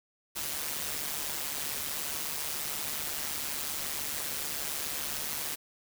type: noise with amplitude modulation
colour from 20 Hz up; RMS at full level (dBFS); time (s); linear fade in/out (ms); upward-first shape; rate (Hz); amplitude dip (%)
white; -32; 0.35-5.56; 20; sine; 147; 65
effects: none